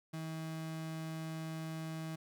35% pulse tone, 160.2 Hz, E3, 49 cents flat, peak -38 dBFS, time 0.13-2.16 s, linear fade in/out 10 ms, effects none

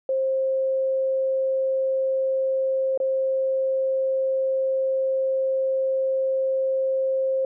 sine tone with dropouts, 530 Hz, C5, 22 cents sharp, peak -20 dBFS, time 0.09-7.45 s, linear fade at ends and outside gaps 2 ms, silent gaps 2.976-3.001 s, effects none

